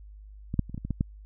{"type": "clicks", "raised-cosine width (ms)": 5, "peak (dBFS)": [-18, -10, -29, -22, -23, -21, -16, -12], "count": 8, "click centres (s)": [0.541, 0.593, 0.696, 0.745, 0.778, 0.85, 0.907, 1.009], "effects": ["added 51 Hz sine -44 dBFS peak until 1.25 s"]}